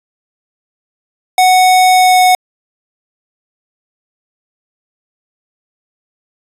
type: tone with pitch glide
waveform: square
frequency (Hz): 740 to 735.3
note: F#5 to F#5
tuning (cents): 0 to -11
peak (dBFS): -6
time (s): 1.38-2.35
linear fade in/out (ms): 2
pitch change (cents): -11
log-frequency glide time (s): 1.92-2.2
effects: resampled to 32000 Hz